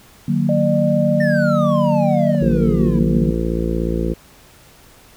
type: chord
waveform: sine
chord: D# minor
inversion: none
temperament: equal with one note detuned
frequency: 151.75 / 185 / 233.1 Hz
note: D#3 / F#3 / A#3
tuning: -43 / 0 / 0 cents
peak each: -19 dBFS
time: 0.28-3.31 s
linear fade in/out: 5 ms
type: tone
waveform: sine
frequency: 600 Hz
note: D5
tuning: 37 cents sharp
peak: -17 dBFS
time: 0.49-2.35 s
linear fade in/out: 2 ms
type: exponential sweep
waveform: triangle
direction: down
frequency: 1835 to 322.3 Hz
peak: -20 dBFS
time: 1.2-2.99 s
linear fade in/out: 5 ms
type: harmonic tone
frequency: 56.8 Hz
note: A#1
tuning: 44 cents flat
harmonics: 1 / 2 / 3 / 4 / 5 / 6 / 7 / 8 / 9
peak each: -22 / -32 / -23 / -26 / -32 / -24 / -30 / -28 / -30 dBFS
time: 2.41-4.14 s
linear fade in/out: 10 ms
effects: pink hiss -47 dBFS RMS until 5.16 s